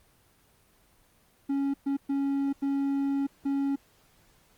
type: tone bursts at uneven times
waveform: triangle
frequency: 277.2 Hz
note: C#4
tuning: in tune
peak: -23 dBFS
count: 5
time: 1.49-1.74 / 1.86-1.97 / 2.09-2.53 / 2.62-3.27 / 3.45-3.76 s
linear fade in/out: 10 ms
effects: pink hiss -63 dBFS RMS until 4.57 s + Opus 24 kbps